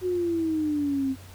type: exponential sweep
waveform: sine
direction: down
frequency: 370 to 261.6 Hz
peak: -23 dBFS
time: 0.01-1.16 s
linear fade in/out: 50 ms
effects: added 92 Hz sine -44 dBFS peak until 1.34 s + pink hiss -50 dBFS RMS until 1.34 s